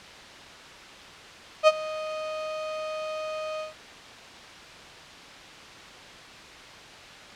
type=tone with ADSR envelope; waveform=35% pulse; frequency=622.3 Hz; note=D#5; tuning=in tune; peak=-10 dBFS; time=1.63-3.74 s; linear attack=45 ms; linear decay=37 ms; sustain=-19 dB; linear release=140 ms; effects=white hiss -44 dBFS RMS until 7.35 s + low-pass 4000 Hz 12 dB/octave